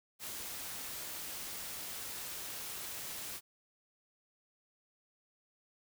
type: noise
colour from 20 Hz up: white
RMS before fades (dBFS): -43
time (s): 0.19-3.41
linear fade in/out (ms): 50
effects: none